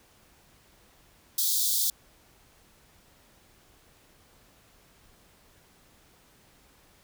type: high-pass noise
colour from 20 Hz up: white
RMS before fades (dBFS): -26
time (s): 1.38-1.9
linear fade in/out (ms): 2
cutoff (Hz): 3400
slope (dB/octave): 96
effects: pink hiss -60 dBFS RMS until 7.03 s